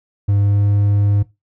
triangle tone with pitch glide, 100.9 to 101.84 Hz, G#2 to G#2, -49 to -33 cents, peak -10 dBFS, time 0.28-1.23 s, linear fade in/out 10 ms, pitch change +16 cents, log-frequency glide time 0.38-0.64 s, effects noise-tail reverb RT60 0.2 s tail -17 dB re dry

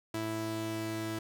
sawtooth tone pair together, 109.8 / 329.6 Hz, A2 / E4, -3 / 0 cents, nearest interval octave + perfect fifth, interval 1903 cents, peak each -35 / -32 dBFS, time 0.14-1.19 s, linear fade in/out 5 ms, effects none

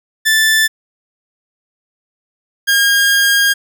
sawtooth tone pair in turn, 1760 / 1620.4 Hz, A6 / G#6, 0 / -43 cents, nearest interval minor second, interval 143 cents, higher first, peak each -6 dBFS, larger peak neither, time 0.25-0.68 / 2.67-3.54 s, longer second, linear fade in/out 20 ms, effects none

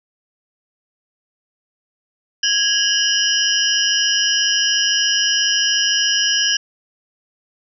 sine tone cluster, 1652 / 2876 / 3073 / 5100 / 5650 Hz, G#6 / F#7 / G7 / D#8 / F8, -10 / -50 / -35 / +42 / +19 cents, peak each -21 dBFS, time 2.43-6.57 s, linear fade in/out 5 ms, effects none

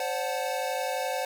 square chord, D dominant seventh, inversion third, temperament equal with one note detuned, 523.3 / 574.9 / 740 / 880 Hz, C5 / D5 / F#5 / A5, 0 / -37 / 0 / 0 cents, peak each -33 / -36 / -33 / -38 dBFS, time 0-1.25 s, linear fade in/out 2 ms, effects none

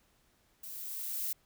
violet noise with level ramp, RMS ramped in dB -45 to -34 dBFS, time 0.63-1.33 s, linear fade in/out 5 ms, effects pink hiss -70 dBFS RMS until 1.45 s

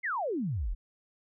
sine exponential sweep, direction down, 2200 to 33.57 Hz, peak -29 dBFS, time 0.03-0.75 s, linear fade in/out 20 ms, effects none

